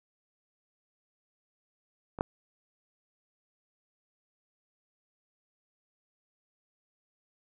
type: clicks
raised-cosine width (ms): 1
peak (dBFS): -25 / -12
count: 2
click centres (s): 2.188 / 2.209
effects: none